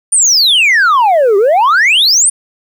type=exponential two-way sweep; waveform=sine; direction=down then up; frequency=9480 to 382 to 9480 Hz; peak=-3 dBFS; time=0.12-2.3 s; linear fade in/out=10 ms; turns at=1.37 s; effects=tanh soft clip ceiling -5 dBFS + 7-bit